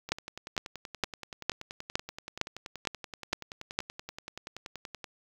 two click trains, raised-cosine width 0.2 ms, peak -9 / -22 dBFS, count 9 / 53, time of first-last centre 0.12-3.79 / 0.09-5.042 s, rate 2.18 / 10.5 Hz, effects 7-bit

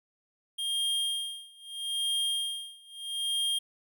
square tone with tremolo, 3220 Hz, G7, 46 cents sharp, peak -27 dBFS, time 0.58-3.59 s, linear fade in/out 10 ms, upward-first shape sine, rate 0.78 Hz, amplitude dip 95%, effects none

